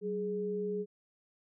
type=tone pair together; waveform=sine; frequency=189.26 / 417.1 Hz; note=F#3 / G#4; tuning=+39 / +7 cents; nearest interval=octave + major second; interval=1368 cents; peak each=-38 / -33 dBFS; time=0.01-0.86 s; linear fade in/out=50 ms; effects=none